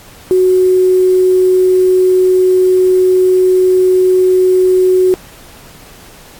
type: tone with quantisation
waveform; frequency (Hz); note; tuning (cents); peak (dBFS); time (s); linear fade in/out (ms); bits
sine; 370; F#4; 0; -6; 0.31-5.14; 0; 5
effects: pink hiss -38 dBFS RMS until 6.39 s + AAC 64 kbps